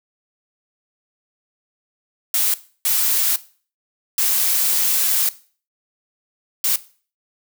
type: noise bursts at uneven times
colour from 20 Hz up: blue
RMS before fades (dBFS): -18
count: 4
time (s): 2.34-2.54 / 2.85-3.36 / 4.18-5.29 / 6.64-6.76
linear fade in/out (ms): 2
effects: noise-tail reverb RT60 0.4 s tail -17 dB re dry